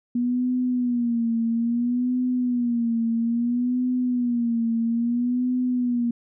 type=tone with vibrato; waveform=sine; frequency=240 Hz; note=B3; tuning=49 cents flat; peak=-20 dBFS; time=0.15-6.11 s; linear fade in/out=5 ms; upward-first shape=sine; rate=0.6 Hz; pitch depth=81 cents each way; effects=none